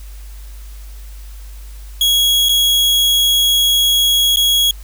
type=tone with dropouts; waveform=40% pulse; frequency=3322 Hz; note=G#7; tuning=in tune; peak=-10 dBFS; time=2.01-4.71 s; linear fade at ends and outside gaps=2 ms; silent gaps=2.487-2.492 / 4.36-4.37 s; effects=added 50 Hz sine -30 dBFS peak until 4.83 s + white hiss -45 dBFS RMS until 4.83 s